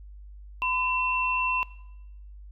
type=tone pair together; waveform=sine; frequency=1012 / 2702 Hz; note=B5 / E7; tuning=+42 / +42 cents; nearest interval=octave + perfect fourth; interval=1700 cents; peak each=-27 dBFS; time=0.62-1.63 s; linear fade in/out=0 ms; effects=noise-tail reverb RT60 0.9 s tail -19 dB re dry + added 50 Hz sine -42 dBFS peak until 2.51 s